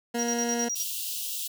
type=tone; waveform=20% pulse; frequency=236.6 Hz; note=A#3; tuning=26 cents sharp; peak=-22 dBFS; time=0.14-0.69 s; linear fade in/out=10 ms
type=tone with tremolo; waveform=triangle; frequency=5730 Hz; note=F8; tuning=44 cents sharp; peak=-26 dBFS; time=0.18-0.84 s; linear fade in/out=20 ms; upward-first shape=square; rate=9.7 Hz; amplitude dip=75%
type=high-pass noise; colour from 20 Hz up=white; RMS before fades=-33 dBFS; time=0.75-1.48 s; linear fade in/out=10 ms; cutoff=2700 Hz; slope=96 dB/octave
effects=none